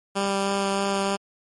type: tone with vibrato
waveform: 10% pulse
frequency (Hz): 197.2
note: G3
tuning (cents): +11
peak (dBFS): -14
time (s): 0.15-1.17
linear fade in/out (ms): 20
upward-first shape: sine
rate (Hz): 3.2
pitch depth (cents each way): 8
effects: MP3 48 kbps